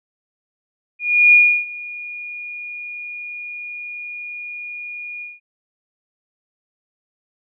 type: tone with ADSR envelope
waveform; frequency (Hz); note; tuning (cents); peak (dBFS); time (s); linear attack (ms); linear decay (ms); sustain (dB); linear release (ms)
sine; 2437; D#7; -37; -6; 0.99-5.4; 340; 320; -22; 180
effects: none